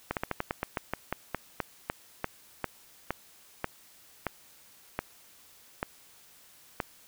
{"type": "slowing click train", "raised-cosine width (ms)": 0.5, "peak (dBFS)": -14, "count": 21, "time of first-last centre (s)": [0.11, 6.802], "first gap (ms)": 58, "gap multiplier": 1.16, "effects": ["white hiss -57 dBFS RMS until 7.07 s"]}